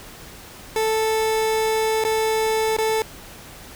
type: tone with dropouts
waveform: 30% pulse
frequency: 440 Hz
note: A4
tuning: in tune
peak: -16 dBFS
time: 0.76-3.02 s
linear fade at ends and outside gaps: 1 ms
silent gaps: 2.039-2.049 / 2.766-2.785 s
effects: pink hiss -41 dBFS RMS until 3.75 s